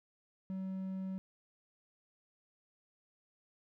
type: tone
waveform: triangle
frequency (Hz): 189.6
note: F#3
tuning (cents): +43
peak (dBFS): -35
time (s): 0.5-1.18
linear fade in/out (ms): 0
effects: none